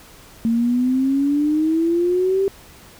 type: exponential sweep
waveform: sine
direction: up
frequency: 226 to 395.1 Hz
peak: -15 dBFS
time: 0.45-2.48 s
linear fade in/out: 0 ms
effects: pink hiss -45 dBFS RMS until 2.99 s